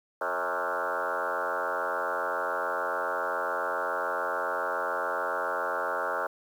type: tone with frequency modulation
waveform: sine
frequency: 987.8 Hz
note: B5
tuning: in tune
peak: -27 dBFS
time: 0.21-6.27 s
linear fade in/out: 5 ms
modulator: 87.1 Hz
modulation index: 6
effects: 9-bit